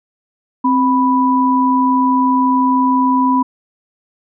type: tone pair together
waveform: sine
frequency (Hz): 261.9 / 987.8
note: C4 / B5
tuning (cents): +2 / 0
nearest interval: octave + major seventh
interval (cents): 2298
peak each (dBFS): -13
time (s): 0.64-3.43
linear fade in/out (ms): 10
effects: none